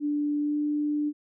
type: tone with pitch glide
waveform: sine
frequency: 293.7 to 296.4 Hz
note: D4 to D4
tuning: 0 to +16 cents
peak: -24 dBFS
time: 0-1.13 s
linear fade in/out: 50 ms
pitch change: +16 cents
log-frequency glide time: 0.4-0.56 s
effects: none